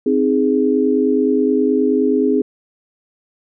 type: chord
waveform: sine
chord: Ab major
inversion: first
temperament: equal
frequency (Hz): 261.6 / 311.1 / 415.3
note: C4 / Eb4 / Ab4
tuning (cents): 0 / 0 / 0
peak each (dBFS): -16 / -19 / -16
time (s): 0.06-2.42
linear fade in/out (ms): 5
effects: none